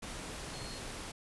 sine tone in noise, 4278 Hz, C8, 38 cents sharp, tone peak -49 dBFS, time 0.53-0.79 s, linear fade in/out 10 ms, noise pink, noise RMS -43 dBFS, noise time 0.02-1.12 s, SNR -9 dB, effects resampled to 24000 Hz

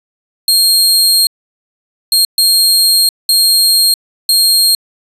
sawtooth tone bursts at uneven times, 4228 Hz, C8, 17 cents sharp, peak -4 dBFS, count 5, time 0.48-1.27 / 2.12-2.25 / 2.38-3.09 / 3.29-3.94 / 4.29-4.75 s, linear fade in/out 2 ms, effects resampled to 32000 Hz

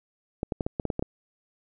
clicks, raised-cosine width 2 ms, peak -14 dBFS, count 9, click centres 0.431 / 0.522 / 0.608 / 0.665 / 0.798 / 0.853 / 0.902 / 0.994 / 1.025 s, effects none

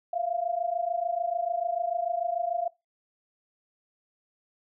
sine tone pair together, 675.2 / 702 Hz, E5 / F5, +41 / +9 cents, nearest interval minor second, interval 68 cents, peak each -30 / -29 dBFS, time 0.13-2.68 s, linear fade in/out 5 ms, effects noise-tail reverb RT60 0.2 s tail -20 dB re dry

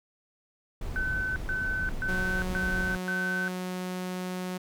brown noise, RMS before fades -34 dBFS, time 0.81-2.97 s, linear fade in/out 5 ms
sine tone bursts, 1520 Hz, F#6, 46 cents sharp, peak -28 dBFS, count 5, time 0.96-3.48 s, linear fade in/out 0 ms, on 400 ms, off 130 ms
sawtooth tone with pitch glide, 184 to 182.83 Hz, F#3 to F#3, -9 to -20 cents, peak -28 dBFS, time 2.08-4.58 s, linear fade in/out 10 ms, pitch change -11 cents, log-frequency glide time 2.25-3.37 s
effects none

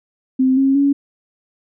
sine tone with pitch steps, 260.4 / 270.4 / 280.7 Hz, C4 / C#4 / C#4, -8 / -43 / +22 cents, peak -11 dBFS, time 0.39-0.93 s, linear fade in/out 10 ms, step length 180 ms, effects none

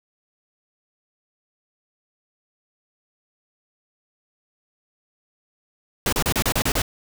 pink noise bursts, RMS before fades -21 dBFS, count 8, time 6.06-6.819 s, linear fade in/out 2 ms, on 66 ms, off 33 ms, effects none

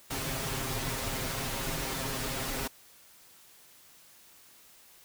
pink noise with comb filter, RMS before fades -34 dBFS, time 0.1-2.68 s, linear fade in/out 10 ms, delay 7.5 ms, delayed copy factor +0.8, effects white hiss -57 dBFS RMS until 5.04 s

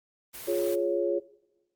white noise, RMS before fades -41 dBFS, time 0.33-0.76 s, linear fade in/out 20 ms
sine chord, Db major, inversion first, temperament equal, 349.2 / 415.3 / 554.4 Hz, F4 / Ab4 / Db5, 0 / 0 / 0 cents, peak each -28 / -30 / -28 dBFS, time 0.47-1.2 s, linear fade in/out 20 ms
effects noise-tail reverb RT60 0.9 s tail -19 dB re dry + Opus 24 kbps

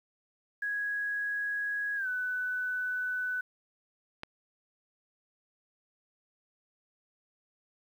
sine tone with pitch glide, 1661 to 1497 Hz, G#6 to F#6, 0 to +20 cents, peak -30 dBFS, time 0.62-3.41 s, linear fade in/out 5 ms, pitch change -180 cents, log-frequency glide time 1.96-2.08 s
click, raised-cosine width 0.3 ms, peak -22 dBFS, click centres 4.234 s
effects 10-bit

